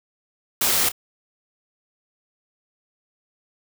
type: noise with echo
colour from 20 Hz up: white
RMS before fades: -20 dBFS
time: 0.61-0.89 s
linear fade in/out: 5 ms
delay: 29 ms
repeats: 1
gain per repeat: -13 dB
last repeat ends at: 0.919 s
effects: none